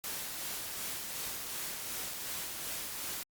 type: noise with tremolo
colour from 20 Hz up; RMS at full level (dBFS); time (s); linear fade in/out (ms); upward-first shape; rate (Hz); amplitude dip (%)
white; -38; 0.04-3.23; 0; sine; 2.7; 30
effects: Opus 48 kbps